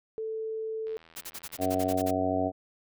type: tone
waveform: sine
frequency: 441.4 Hz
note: A4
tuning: 5 cents sharp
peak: -31 dBFS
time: 0.18-0.97 s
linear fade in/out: 0 ms
type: click train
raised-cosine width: 0.3 ms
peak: -38 dBFS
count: 89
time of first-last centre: 0.87-1.942 s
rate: 82.1 Hz
type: noise bursts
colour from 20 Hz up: white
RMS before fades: -39 dBFS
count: 11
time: 1.16-2.111 s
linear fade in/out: 10 ms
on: 51 ms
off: 39 ms
type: harmonic tone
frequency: 93.3 Hz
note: F#2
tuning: 15 cents sharp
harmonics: 1 / 2 / 3 / 4 / 5 / 6 / 7 / 8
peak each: -37 / -40 / -30 / -39 / -35 / -37 / -30 / -32 dBFS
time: 1.58-2.52 s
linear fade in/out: 50 ms
effects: none